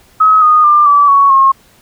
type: tone with pitch steps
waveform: sine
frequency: 1276 / 1234 / 1193.3 / 1154 / 1116 / 1079.2 Hz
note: D#6 / D#6 / D6 / D6 / C#6 / C#6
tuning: +43 / -15 / +27 / -31 / +11 / -47 cents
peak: -4 dBFS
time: 0.2-1.52 s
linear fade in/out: 10 ms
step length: 220 ms
effects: pink hiss -47 dBFS RMS until 1.81 s

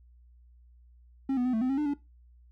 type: tone with pitch steps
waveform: triangle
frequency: 269.6 / 246.9 / 253.4 / 221.4 / 255.9 / 271 / 298.9 / 286.3 Hz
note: C#4 / B3 / B3 / A3 / C4 / C#4 / D4 / D4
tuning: -48 / 0 / +45 / +11 / -38 / -39 / +31 / -44 cents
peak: -23 dBFS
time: 1.29-1.938 s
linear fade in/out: 5 ms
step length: 81 ms
effects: noise-tail reverb RT60 0.2 s tail -18 dB re dry + added 60 Hz sine -54 dBFS peak until 2.51 s

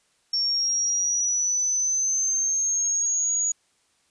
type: linear sweep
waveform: sine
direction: up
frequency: 5470 to 6800 Hz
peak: -21 dBFS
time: 0.33-3.52 s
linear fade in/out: 5 ms
effects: white hiss -66 dBFS RMS until 4.1 s + resampled to 22050 Hz

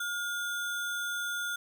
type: tone with sample-and-hold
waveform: sine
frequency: 1424 Hz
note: F6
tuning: 33 cents sharp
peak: -31 dBFS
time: 0-1.56 s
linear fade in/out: 5 ms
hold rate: 4900 Hz
effects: none

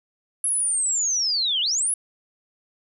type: linear two-way sweep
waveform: sine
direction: down then up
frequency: 10900 to 2827 to 10900 Hz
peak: -20 dBFS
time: 0.44-1.94 s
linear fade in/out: 2 ms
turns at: 1.61 s
effects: none

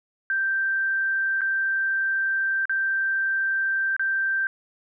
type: tone with dropouts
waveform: sine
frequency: 1568 Hz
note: G6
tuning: in tune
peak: -21 dBFS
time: 0.3-4.47 s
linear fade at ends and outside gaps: 1 ms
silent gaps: 1.409-1.416 / 2.655-2.695 / 3.965-3.995 s
effects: none

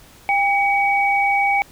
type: tone pair together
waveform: sine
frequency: 800 / 2263 Hz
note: G5 / C#7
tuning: +35 / +35 cents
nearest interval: octave + tritone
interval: 1800 cents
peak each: -17 / -18 dBFS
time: 0.29-1.62 s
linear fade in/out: 0 ms
effects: pink hiss -47 dBFS RMS until 1.71 s

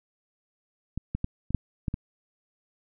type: clicks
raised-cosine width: 5 ms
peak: -18 / -16 / -15 / -22 / -9 / -15 / -17 dBFS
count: 7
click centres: 0.976 / 1.15 / 1.244 / 1.506 / 1.547 / 1.882 / 1.941 s
effects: none

